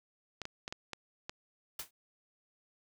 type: clicks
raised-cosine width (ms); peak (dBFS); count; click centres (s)
0.2; -22; 6; 0.417 / 0.454 / 0.679 / 0.725 / 0.933 / 1.295
type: noise with exponential decay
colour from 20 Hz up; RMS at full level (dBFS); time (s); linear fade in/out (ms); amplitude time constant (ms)
white; -35; 1.79-1.91; 5; 24
effects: none